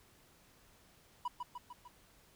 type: tone with echo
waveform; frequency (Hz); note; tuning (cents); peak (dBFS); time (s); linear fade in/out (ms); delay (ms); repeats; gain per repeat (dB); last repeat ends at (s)
triangle; 979; B5; -15; -32; 1.25-1.28; 5; 150; 4; -4; 1.88
effects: pink hiss -65 dBFS RMS until 2.35 s